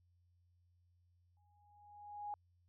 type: tone with exponential growth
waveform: sine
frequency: 827 Hz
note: G#5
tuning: 8 cents flat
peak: -39 dBFS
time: 1.37-2.34 s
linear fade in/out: 1 ms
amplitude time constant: 210 ms
effects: added 88 Hz sine -70 dBFS peak until 2.68 s